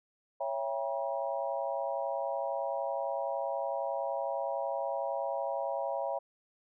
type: chord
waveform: sine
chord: C# diminished seventh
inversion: none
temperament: just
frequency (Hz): 554.4 / 665.2 / 798.3 / 957.9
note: C#5 / E5 / G5 / Bb5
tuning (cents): 0 / +16 / +31 / +47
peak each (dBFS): -35 / -36 / -38 / -39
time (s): 0.4-6.19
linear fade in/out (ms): 10
effects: none